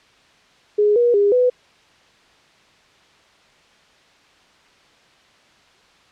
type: tone with pitch steps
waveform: sine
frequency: 416.7 / 479.6 / 406.2 / 497.9 Hz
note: G#4 / A#4 / G#4 / B4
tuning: +6 / +49 / -38 / +14 cents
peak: -12 dBFS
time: 0.78-1.5 s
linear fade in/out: 10 ms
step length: 180 ms
effects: white hiss -53 dBFS RMS until 6.11 s + low-pass 4000 Hz 12 dB/octave